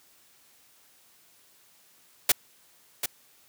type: noise with echo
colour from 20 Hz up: white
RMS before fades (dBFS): -19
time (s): 2.29-2.32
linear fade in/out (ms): 5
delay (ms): 740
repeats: 1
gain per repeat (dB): -9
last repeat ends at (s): 3.06
effects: white hiss -60 dBFS RMS until 3.48 s + high-pass 80 Hz 12 dB/octave